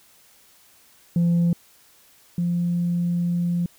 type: tone pair in turn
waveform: sine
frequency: 171.3 / 173.69 Hz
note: F3 / F3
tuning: -33 / -9 cents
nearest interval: unison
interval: 24 cents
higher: second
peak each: -14 / -19 dBFS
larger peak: first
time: 1.16-1.53 / 2.38-3.66 s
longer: second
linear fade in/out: 2 ms
effects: tanh soft clip ceiling -15 dBFS + white hiss -55 dBFS RMS until 3.78 s